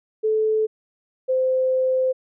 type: tone pair in turn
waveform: sine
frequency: 435.2 / 517.5 Hz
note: A4 / C5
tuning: -19 / -19 cents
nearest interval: minor third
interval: 300 cents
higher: second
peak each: -17 dBFS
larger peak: neither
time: 0.23-0.67 / 1.28-2.13 s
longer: second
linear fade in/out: 20 ms
effects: none